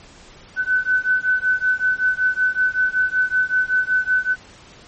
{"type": "beating tone pair", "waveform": "sine", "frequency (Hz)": [1505, 1510.3], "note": ["F#6", "F#6"], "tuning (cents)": [29, 35], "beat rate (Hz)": 5.3, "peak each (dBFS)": -19, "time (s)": [0.56, 4.36], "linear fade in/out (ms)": 50, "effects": ["pink hiss -45 dBFS RMS until 4.87 s", "MP3 32 kbps"]}